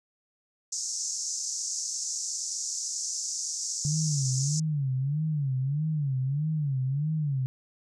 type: band-pass noise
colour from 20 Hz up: white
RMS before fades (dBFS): -33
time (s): 0.72-4.6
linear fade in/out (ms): 5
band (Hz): 5500 to 7200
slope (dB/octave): 48
type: tone with vibrato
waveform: sine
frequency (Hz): 142.9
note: D3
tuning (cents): -47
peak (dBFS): -25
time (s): 3.85-7.46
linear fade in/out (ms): 0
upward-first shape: sine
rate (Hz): 1.6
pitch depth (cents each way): 170
effects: none